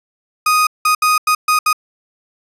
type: tone bursts at uneven times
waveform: 35% pulse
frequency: 1244.5 Hz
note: D#6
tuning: in tune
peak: -9 dBFS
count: 6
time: 0.46-0.67 / 0.85-0.95 / 1.02-1.18 / 1.27-1.35 / 1.48-1.59 / 1.66-1.73 s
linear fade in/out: 5 ms
effects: resampled to 32000 Hz + 8-bit